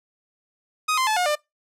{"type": "tone with pitch steps", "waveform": "sawtooth", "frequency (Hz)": [1252, 1040.7, 865.1, 719.1, 597.7], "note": ["D#6", "C6", "A5", "F#5", "D5"], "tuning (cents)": [10, -10, -30, -50, 30], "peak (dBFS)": -16, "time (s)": [0.88, 1.355], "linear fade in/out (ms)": 10, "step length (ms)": 95, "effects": ["noise-tail reverb RT60 0.2 s tail -24 dB re dry", "low-pass 11000 Hz 12 dB/octave"]}